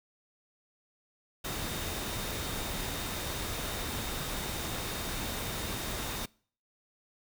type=tone in noise; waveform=sine; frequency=3680 Hz; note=A#7; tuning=23 cents flat; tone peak=-46 dBFS; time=1.44-6.26 s; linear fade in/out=10 ms; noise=pink; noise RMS=-36 dBFS; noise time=1.44-6.26 s; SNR=-13 dB; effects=noise-tail reverb RT60 0.5 s tail -25 dB re dry